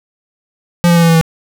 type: tone with pitch steps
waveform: square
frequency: 173.5 / 171.31 / 169.15 / 167.01 / 164.9 / 162.82 Hz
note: F3 / F3 / E3 / E3 / E3 / E3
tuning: -11 / -33 / +45 / +23 / +1 / -21 cents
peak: -7 dBFS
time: 0.84-1.212 s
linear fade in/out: 0 ms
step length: 62 ms
effects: none